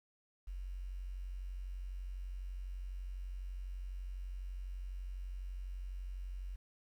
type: tone with quantisation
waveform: sine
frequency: 46 Hz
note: F#1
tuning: 9 cents flat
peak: -40 dBFS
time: 0.47-6.56 s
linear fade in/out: 10 ms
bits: 11
effects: none